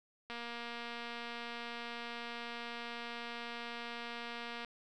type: click train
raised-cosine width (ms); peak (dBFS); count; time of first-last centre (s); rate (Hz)
0.3; -28; 1027; 0.3-4.647; 236
effects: none